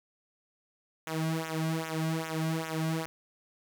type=tone with flanger; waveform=sawtooth; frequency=160.5 Hz; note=E3; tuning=46 cents flat; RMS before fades=-32 dBFS; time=1.07-3.06 s; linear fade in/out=0 ms; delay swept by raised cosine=0.21 to 2.31 ms; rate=2.5 Hz; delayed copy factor=-1; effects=none